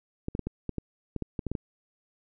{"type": "clicks", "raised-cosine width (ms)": 3, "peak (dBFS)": -18, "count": 12, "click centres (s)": [0.284, 0.351, 0.393, 0.47, 0.693, 0.783, 1.163, 1.223, 1.392, 1.467, 1.516, 1.552], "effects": []}